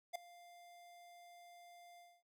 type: tone with ADSR envelope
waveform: square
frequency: 698.5 Hz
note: F5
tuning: in tune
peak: -37 dBFS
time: 0.13-2.23 s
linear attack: 24 ms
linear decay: 4 ms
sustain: -21 dB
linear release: 250 ms
effects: none